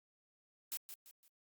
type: noise with echo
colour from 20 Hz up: blue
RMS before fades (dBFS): -40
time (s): 0.72-0.77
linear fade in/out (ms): 0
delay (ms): 170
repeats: 3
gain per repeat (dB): -9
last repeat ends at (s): 1.28
effects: Opus 48 kbps